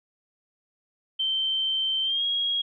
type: tone with pitch glide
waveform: sine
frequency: 3113 to 3289 Hz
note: G7 to G#7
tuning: -13 to -18 cents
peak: -23 dBFS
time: 1.19-2.62 s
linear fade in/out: 10 ms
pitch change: +95 cents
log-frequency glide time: 2.03-2.24 s
effects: none